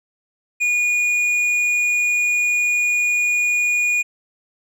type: tone with hard clipping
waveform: triangle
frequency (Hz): 2447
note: D#7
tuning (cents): -29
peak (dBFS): -17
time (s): 0.6-4.03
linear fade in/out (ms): 20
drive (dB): 9
effects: none